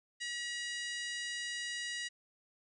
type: harmonic tone with a mistuned harmonic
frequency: 960 Hz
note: B5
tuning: 49 cents flat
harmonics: 2 / 3 / 4 / 5 / 6 / 7 / 8 / 9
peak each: -40 / -44 / -46 / -48 / -50 / -51 / -52 / -53 dBFS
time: 0.2-2.09 s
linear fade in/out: 20 ms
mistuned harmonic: 9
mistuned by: +41 cents
effects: none